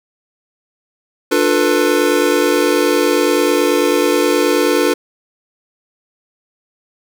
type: chord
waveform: square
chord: B half-diminished seventh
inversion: first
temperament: just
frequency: 296.3 / 355.6 / 444.5 / 493.9 Hz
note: D4 / F4 / A4 / B4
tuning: +15 / +31 / +18 / 0 cents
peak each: -18 dBFS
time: 1.31-4.94 s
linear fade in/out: 10 ms
effects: none